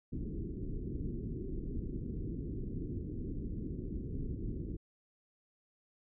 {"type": "low-pass noise", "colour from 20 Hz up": "pink", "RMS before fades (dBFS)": -39, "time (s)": [0.12, 4.77], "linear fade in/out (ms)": 10, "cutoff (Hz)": 390, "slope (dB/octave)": 48, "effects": []}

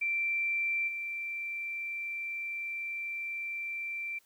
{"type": "tone with level steps", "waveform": "sine", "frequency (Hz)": 2349, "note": "D7", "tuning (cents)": 0, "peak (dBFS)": [-28, -34], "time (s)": [0.01, 4.19], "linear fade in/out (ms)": 10, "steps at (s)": 0.87, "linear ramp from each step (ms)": 20, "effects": ["white hiss -67 dBFS RMS until 4.25 s"]}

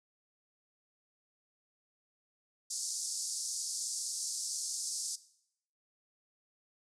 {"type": "band-pass noise", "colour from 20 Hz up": "pink", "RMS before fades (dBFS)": -38, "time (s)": [2.7, 5.16], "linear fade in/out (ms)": 10, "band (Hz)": [4900, 9700], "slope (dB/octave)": 48, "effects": ["noise-tail reverb RT60 0.7 s tail -17 dB re dry"]}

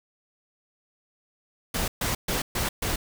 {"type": "noise bursts", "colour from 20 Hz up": "pink", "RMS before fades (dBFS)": -27, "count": 5, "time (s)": [1.74, 2.96], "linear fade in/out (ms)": 5, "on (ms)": 140, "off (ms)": 130, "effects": []}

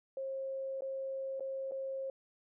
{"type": "tone with dropouts", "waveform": "sine", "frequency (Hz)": 536, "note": "C5", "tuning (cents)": 42, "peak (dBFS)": -36, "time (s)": [0.17, 2.1], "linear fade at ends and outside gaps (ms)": 2, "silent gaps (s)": [[0.808, 0.82], [1.397, 1.406], [1.712, 1.719]], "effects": []}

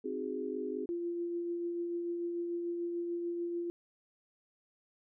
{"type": "chord", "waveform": "sine", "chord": "Ab dominant seventh", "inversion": "first", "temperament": "equal", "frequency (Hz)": [261.6, 311.1, 370, 415.3], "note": ["C4", "Eb4", "Gb4", "Ab4"], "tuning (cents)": [0, 0, 0, 0], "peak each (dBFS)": [-40, -43, -40, -38], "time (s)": [0.04, 0.86], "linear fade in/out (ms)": 10}
{"type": "tone with tremolo", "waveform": "sine", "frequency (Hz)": 344.5, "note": "F4", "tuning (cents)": -24, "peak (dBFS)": -32, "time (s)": [0.89, 3.7], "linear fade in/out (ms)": 0, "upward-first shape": "triangle", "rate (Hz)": 6.8, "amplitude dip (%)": 30}
{"effects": []}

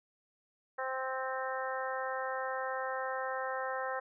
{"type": "harmonic tone", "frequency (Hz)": 261.6, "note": "C4", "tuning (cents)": 0, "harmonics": [2, 3, 4, 5, 6, 7], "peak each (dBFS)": [-38, -40, -41, -42, -43, -43], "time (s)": [0.78, 4], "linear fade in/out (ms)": 10, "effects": []}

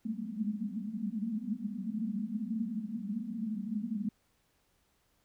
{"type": "band-pass noise", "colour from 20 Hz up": "pink", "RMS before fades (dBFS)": -36, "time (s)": [0.05, 4.09], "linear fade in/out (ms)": 5, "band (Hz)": [200, 230], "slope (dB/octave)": 96, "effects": ["pink hiss -73 dBFS RMS until 5.24 s"]}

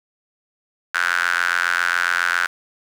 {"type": "tone with high-pass filter", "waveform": "sawtooth", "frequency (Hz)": 87.31, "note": "F2", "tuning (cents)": 0, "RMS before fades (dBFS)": -20, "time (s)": [0.94, 2.47], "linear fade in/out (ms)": 10, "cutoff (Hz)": 1500, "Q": 7.5, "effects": ["low-pass 9000 Hz 12 dB/octave", "7-bit"]}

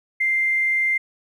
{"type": "tone with tanh clipping", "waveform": "triangle", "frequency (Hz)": 2093, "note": "C7", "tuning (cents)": 0, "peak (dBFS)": -17, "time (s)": [0.2, 0.98], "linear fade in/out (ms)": 10, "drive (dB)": 2, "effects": []}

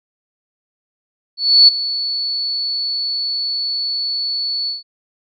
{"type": "tone with ADSR envelope", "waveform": "sine", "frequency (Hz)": 4435, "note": "C#8", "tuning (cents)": 0, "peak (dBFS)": -3, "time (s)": [1.37, 4.83], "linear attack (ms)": 310, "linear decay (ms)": 13, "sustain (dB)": -15, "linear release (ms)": 150, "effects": []}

